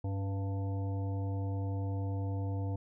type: harmonic tone with a mistuned harmonic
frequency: 98.4 Hz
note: G2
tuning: 7 cents sharp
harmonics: 1 / 3 / 5 / 7 / 9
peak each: -32 / -42 / -46 / -49 / -51 dBFS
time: 0.04-2.76 s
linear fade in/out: 5 ms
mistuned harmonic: 3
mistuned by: -62 cents
effects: none